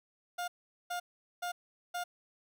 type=tone bursts; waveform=30% pulse; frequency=708 Hz; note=F5; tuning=23 cents sharp; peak=-32 dBFS; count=4; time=0.38-2.04 s; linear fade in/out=10 ms; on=100 ms; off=420 ms; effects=none